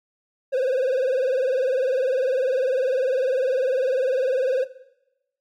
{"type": "tone with vibrato", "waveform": "triangle", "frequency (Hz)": 520, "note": "C5", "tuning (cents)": -11, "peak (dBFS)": -17, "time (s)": [0.52, 4.65], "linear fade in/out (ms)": 20, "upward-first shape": "sine", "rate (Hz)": 20, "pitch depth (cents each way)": 97, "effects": ["noise-tail reverb RT60 0.9 s tail -17 dB re dry", "AAC 48 kbps"]}